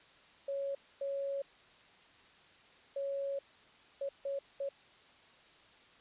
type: tone bursts at uneven times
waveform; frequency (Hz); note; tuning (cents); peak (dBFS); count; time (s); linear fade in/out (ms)
sine; 554.4; C#5; 0; -34; 6; 0.48-0.75 / 1.01-1.42 / 2.96-3.39 / 4.01-4.09 / 4.25-4.39 / 4.6-4.69; 5
effects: white hiss -61 dBFS RMS until 6 s + resampled to 8000 Hz